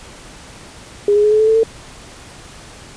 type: tone with pitch steps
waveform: sine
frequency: 409.7 / 416.1 / 422.7 / 429.3 / 436.1 / 442.9 / 449.9 Hz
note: G#4 / G#4 / G#4 / A4 / A4 / A4 / A4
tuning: -24 / +3 / +31 / -43 / -15 / +11 / +39 cents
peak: -9 dBFS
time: 1.08-1.633 s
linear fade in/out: 2 ms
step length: 79 ms
effects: pink hiss -38 dBFS RMS until 2.96 s + resampled to 22050 Hz